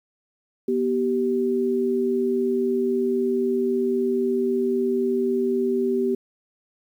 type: tone pair together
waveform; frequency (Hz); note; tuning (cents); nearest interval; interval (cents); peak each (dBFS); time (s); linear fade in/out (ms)
sine; 243.7 / 387.5; B3 / G4; -23 / -20; minor sixth; 803; -24 / -21; 0.68-6.15; 5
effects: 9-bit